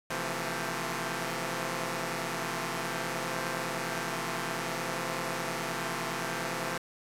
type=chord; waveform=5% pulse; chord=F major seventh; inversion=second; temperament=equal with one note detuned; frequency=130.81 / 164.81 / 174.61 / 224.2 Hz; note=C3 / E3 / F3 / A3; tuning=0 / 0 / 0 / +33 cents; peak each=-26 dBFS; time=0.1-6.78 s; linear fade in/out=5 ms; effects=resampled to 32000 Hz + 8-bit